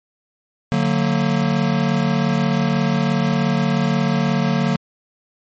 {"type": "chord", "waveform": "square", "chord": "D augmented", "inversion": "none", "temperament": "just", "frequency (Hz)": [146.83, 183.54, 229.4], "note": ["D3", "F#3", "A#3"], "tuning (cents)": [0, -14, -28], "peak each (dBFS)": -21, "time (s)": [0.72, 4.76], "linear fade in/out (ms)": 0, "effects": ["low-pass 5000 Hz 12 dB/octave", "MP3 32 kbps"]}